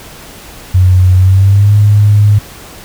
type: tone with pitch glide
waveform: sine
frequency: 91.9 to 103.75 Hz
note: F#2 to G#2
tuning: -11 to -1 cents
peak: -3 dBFS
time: 0.74-2.39 s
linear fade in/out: 10 ms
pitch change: +210 cents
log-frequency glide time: 1.16-1.74 s
effects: pink hiss -32 dBFS RMS until 2.84 s